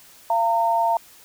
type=tone pair together; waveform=sine; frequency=684.7 / 914 Hz; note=F5 / A#5; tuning=-34 / -34 cents; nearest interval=perfect fourth; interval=500 cents; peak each=-21 / -19 dBFS; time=0.3-0.97 s; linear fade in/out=2 ms; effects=white hiss -49 dBFS RMS until 1.24 s